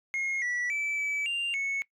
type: tone with pitch steps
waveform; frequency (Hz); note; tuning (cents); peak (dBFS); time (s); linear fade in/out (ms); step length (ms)
sine; 2151 / 1951 / 2314 / 2298 / 2788 / 2205; C7 / B6 / D7 / D7 / F7 / C#7; +47 / -22 / -26 / -38 / -4 / -10; -25; 0.14-1.82; 0; 280
effects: noise-tail reverb RT60 0.1 s tail -23 dB re dry + tanh soft clip ceiling -27 dBFS